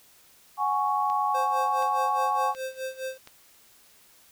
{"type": "chord", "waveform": "sine", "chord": "F# suspended second", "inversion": "none", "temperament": "just", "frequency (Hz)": [740, 832.5, 1110], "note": ["F#5", "G#5", "C#6"], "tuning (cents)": [0, 4, 2], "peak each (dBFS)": [-31, -26, -26], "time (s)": [0.57, 2.55], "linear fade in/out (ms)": 50}
{"type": "click train", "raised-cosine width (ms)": 0.2, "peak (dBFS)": -27, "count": 4, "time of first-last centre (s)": [1.1, 3.274], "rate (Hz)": 1.38}
{"type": "tone with tremolo", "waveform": "square", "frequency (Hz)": 523.3, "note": "C5", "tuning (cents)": 0, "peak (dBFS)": -30, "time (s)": [1.34, 3.18], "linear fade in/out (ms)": 10, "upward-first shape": "sine", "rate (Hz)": 4.8, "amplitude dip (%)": 85}
{"effects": ["white hiss -57 dBFS RMS until 4.31 s"]}